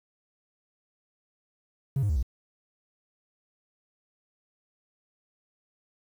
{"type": "tone with pitch steps", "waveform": "triangle", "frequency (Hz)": [136.7, 103, 75.5, 61.2], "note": ["C#3", "G#2", "D2", "B1"], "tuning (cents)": [-24, -14, 48, -15], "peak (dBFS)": -20, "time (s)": [1.96, 2.228], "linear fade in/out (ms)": 5, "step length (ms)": 67, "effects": ["tanh soft clip ceiling -18 dBFS", "9-bit"]}